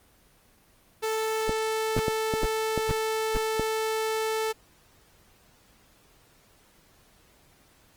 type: tone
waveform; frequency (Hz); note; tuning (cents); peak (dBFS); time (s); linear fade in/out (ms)
sawtooth; 440; A4; 0; -22; 1.02-4.53; 20
type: clicks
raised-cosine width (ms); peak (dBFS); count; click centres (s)
2; -14; 7; 1.494 / 1.966 / 2.082 / 2.338 / 2.433 / 2.777 / 3.596
type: noise bursts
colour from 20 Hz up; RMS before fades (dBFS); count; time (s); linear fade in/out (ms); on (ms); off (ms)
brown; -25; 4; 1.97-3.376; 5; 29; 430
effects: pink hiss -60 dBFS RMS until 7.96 s + Opus 24 kbps